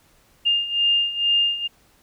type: beating tone pair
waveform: sine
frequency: 2811 / 2813.2 Hz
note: F7 / F7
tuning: +11 / +12 cents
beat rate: 2.2 Hz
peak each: -23 / -19 dBFS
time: 0.45-1.68 s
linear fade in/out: 20 ms
effects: pink hiss -58 dBFS RMS until 2.02 s